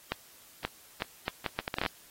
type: accelerating click train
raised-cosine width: 0.3 ms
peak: -14 dBFS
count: 13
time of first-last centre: 0.12-1.862 s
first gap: 530 ms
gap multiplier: 0.7
effects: white hiss -56 dBFS RMS until 2.1 s + AAC 48 kbps